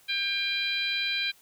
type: harmonic tone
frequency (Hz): 797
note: G5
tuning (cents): +28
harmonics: 2 / 3 / 4 / 5 / 6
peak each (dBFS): -35 / -30 / -33 / -31 / -44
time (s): 0.08-1.32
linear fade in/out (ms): 20
effects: white hiss -59 dBFS RMS until 1.41 s